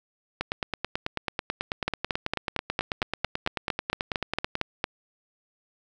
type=two click trains; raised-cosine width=0.3 ms; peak=-11 / -9 dBFS; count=39 / 14; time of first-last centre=0.41-4.554 / 1.88-4.841 s; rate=9.17 / 4.39 Hz; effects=none